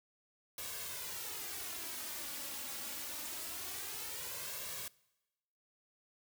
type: noise with flanger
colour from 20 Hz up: white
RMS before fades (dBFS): -43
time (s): 0.58-4.88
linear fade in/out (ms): 2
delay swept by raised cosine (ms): 1.8 to 3.6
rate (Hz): 0.24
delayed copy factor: +0.6
effects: noise-tail reverb RT60 1.0 s tail -23 dB re dry + high-pass 60 Hz 12 dB/octave